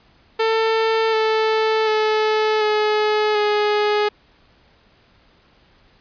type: tone with pitch steps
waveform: sawtooth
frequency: 446.4 / 439.2 / 432.2 / 425.3 / 418.4 Hz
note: A4 / A4 / A4 / G#4 / G#4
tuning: +25 / -3 / -31 / +41 / +13 cents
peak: -12 dBFS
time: 0.39-4.09 s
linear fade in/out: 10 ms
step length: 740 ms
effects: pink hiss -55 dBFS RMS until 6 s + resampled to 11025 Hz